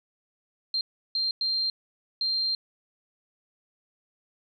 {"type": "tone bursts at uneven times", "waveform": "sine", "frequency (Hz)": 4175, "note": "C8", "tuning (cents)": -5, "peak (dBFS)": -24, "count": 4, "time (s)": [[0.74, 0.81], [1.15, 1.31], [1.41, 1.7], [2.21, 2.55]], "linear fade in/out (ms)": 2, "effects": []}